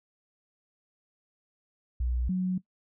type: tone pair in turn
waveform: sine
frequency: 61 / 184.22 Hz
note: B1 / F#3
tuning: -21 / -7 cents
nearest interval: octave + perfect fifth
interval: 1914 cents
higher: second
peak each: -26 / -25 dBFS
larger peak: second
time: 2-2.29 / 2.29-2.58 s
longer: neither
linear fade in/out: 5 ms
effects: noise-tail reverb RT60 0.1 s tail -18 dB re dry